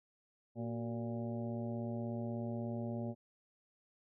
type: harmonic tone with a mistuned harmonic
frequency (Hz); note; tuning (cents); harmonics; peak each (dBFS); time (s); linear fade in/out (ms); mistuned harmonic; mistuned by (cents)
116.54; A#2; 0; 1 / 2 / 3 / 4 / 5 / 6 / 7; -41 / -40 / -47 / -53 / -46 / -54 / -55; 0.55-3.15; 50; 3; +98
effects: none